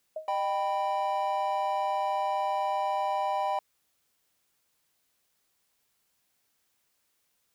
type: tone with exponential decay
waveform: sine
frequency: 627 Hz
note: D#5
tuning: 13 cents sharp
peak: -29 dBFS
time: 0.16-0.34 s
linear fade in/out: 5 ms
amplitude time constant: 37 ms
type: chord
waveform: triangle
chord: Eb augmented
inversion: none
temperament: equal with one note detuned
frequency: 611.6 / 784 / 987.8 Hz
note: Eb5 / G5 / B5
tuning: -30 / 0 / 0 cents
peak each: -31 / -27 / -30 dBFS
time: 0.28-3.59 s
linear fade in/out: 2 ms
effects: white hiss -74 dBFS RMS until 7.54 s